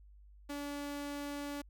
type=tone; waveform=sawtooth; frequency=287.2 Hz; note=D4; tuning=39 cents flat; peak=-35 dBFS; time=0.49-1.62 s; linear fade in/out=10 ms; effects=added 50 Hz sine -55 dBFS peak until 1.69 s